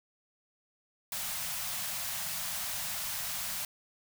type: band-stop noise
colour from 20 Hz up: white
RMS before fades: -36 dBFS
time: 1.12-3.65 s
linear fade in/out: 2 ms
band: 220 to 580 Hz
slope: 96 dB/octave
effects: none